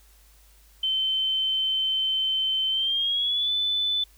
sine tone with pitch glide, 3082 to 3500 Hz, G7 to A7, -30 to -10 cents, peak -22 dBFS, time 0.83-4.04 s, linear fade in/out 5 ms, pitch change +220 cents, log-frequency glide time 2.7-3.52 s, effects added 51 Hz sine -54 dBFS peak until 4.17 s + white hiss -59 dBFS RMS until 4.17 s

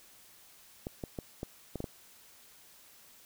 clicks, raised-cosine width 2 ms, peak -23 dBFS, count 7, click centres 0.869 / 1.038 / 1.188 / 1.431 / 1.757 / 1.804 / 1.842 s, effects white hiss -58 dBFS RMS until 3.25 s

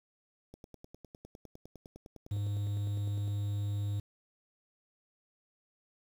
click train, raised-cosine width 2 ms, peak -36 dBFS, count 28, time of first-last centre 0.54-3.278 s, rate 9.86 Hz
triangle tone, 102.2 Hz, G#2, 27 cents flat, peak -29 dBFS, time 2.31-4 s, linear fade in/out 5 ms
effects 9-bit

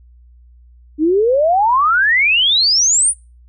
sine exponential sweep, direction up, 293.7 to 9840 Hz, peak -10 dBFS, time 0.98-3.14 s, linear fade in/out 50 ms, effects noise-tail reverb RT60 0.3 s tail -24 dB re dry + added 60 Hz sine -42 dBFS peak until 3.48 s

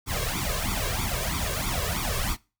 pink noise with flanger, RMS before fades -28 dBFS, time 0.06-2.37 s, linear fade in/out 50 ms, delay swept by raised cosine 0.85 to 1.85 ms, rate 3.1 Hz, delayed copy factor +0.95, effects noise-tail reverb RT60 0.3 s tail -22 dB re dry

